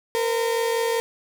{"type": "tone pair together", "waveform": "35% pulse", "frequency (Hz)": [460, 505.2], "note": ["A#4", "B4"], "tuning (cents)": [-23, 39], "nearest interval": "major second", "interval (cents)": 162, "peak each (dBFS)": [-20, -27], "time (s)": [0.15, 1], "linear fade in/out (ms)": 0, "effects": []}